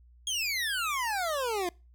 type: exponential sweep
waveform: 25% pulse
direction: down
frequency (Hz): 3322 to 339.9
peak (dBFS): -25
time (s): 0.27-1.69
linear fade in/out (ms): 2
effects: noise-tail reverb RT60 0.3 s tail -26 dB re dry + added 60 Hz sine -54 dBFS peak until 1.94 s